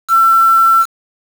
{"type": "tone with quantisation", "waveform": "sine", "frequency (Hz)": 1344, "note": "E6", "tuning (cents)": 33, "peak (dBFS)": -6, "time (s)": [0.08, 0.86], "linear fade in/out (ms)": 50, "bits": 4, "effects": []}